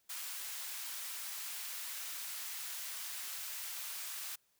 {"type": "high-pass noise", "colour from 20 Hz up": "white", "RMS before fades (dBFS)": -43, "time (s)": [0.09, 4.36], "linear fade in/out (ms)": 10, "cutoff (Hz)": 1100, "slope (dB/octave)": 12, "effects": ["white hiss -75 dBFS RMS until 4.59 s"]}